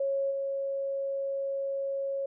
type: tone with level steps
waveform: sine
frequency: 549 Hz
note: C#5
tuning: 17 cents flat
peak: -26 / -29 dBFS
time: 0-2.26 s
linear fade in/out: 5 ms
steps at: 0.3 s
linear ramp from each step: 20 ms
effects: none